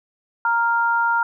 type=tone pair together; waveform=sine; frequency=932.3 / 1396.9 Hz; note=A#5 / F6; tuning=0 / 0 cents; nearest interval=perfect fifth; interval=700 cents; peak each=-19 dBFS; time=0.45-1.23 s; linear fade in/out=2 ms; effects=none